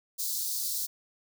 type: high-pass noise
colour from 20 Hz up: white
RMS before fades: -32 dBFS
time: 0.18-0.87 s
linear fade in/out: 20 ms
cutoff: 4000 Hz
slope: 48 dB/octave
effects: none